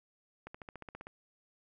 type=accelerating click train; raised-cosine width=0.5 ms; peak=-30 dBFS; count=10; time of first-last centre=0.47-1.069 s; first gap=75 ms; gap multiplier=0.97; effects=none